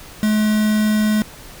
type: tone with quantisation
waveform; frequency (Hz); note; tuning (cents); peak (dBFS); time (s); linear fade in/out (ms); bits
triangle; 213.8; A3; -49; -12; 0.23-1.22; 0; 4
effects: pink hiss -39 dBFS RMS until 1.6 s